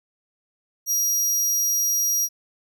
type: tone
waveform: sawtooth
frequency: 5730 Hz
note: F8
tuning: 44 cents sharp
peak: -17 dBFS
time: 0.86-2.29 s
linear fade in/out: 50 ms
effects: none